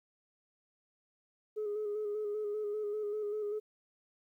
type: tone with vibrato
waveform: sine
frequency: 420 Hz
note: G#4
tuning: 19 cents sharp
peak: -32 dBFS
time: 1.56-3.6 s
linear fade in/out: 20 ms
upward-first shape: square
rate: 5.1 Hz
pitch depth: 30 cents each way
effects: tanh soft clip ceiling -30 dBFS + 12-bit